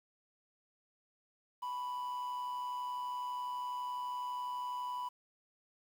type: tone with amplitude modulation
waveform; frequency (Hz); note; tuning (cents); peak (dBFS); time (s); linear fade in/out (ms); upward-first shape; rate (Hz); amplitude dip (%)
triangle; 989; B5; +2; -33; 1.62-5.09; 10; sine; 132; 40
effects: 10-bit